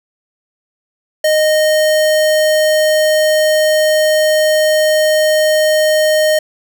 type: tone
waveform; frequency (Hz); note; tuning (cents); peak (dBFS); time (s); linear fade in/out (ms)
square; 618; D#5; -12; -10; 1.24-6.39; 5
effects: none